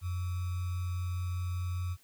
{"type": "tone with sample-and-hold", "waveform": "sine", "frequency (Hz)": 89.5, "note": "F2", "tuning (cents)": 43, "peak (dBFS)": -31, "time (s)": [0.01, 1.97], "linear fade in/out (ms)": 50, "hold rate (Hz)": 1225, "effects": ["white hiss -64 dBFS RMS until 2.03 s"]}